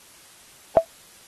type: tone with exponential decay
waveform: sine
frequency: 659.3 Hz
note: E5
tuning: in tune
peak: -5 dBFS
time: 0.77-0.85 s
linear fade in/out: 0 ms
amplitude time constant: 16 ms
effects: white hiss -50 dBFS RMS until 1.27 s + AAC 32 kbps